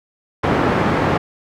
pink band-pass noise, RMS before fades -17 dBFS, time 0.43-1.18 s, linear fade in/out 10 ms, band 120 to 1500 Hz, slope 12 dB/octave, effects none

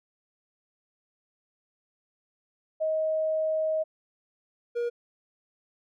sine / triangle tone pair in turn, 630 / 475.7 Hz, D#5 / A#4, +21 / +35 cents, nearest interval perfect fourth, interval 486 cents, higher first, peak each -24 dBFS, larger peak neither, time 2.8-3.84 / 4.75-4.9 s, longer first, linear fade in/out 20 ms, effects none

